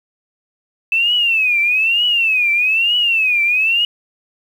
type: tone with vibrato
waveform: sine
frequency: 2623 Hz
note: E7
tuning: 9 cents flat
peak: -12 dBFS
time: 0.92-3.85 s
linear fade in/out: 2 ms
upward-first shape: triangle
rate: 1.1 Hz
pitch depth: 210 cents each way
effects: 7-bit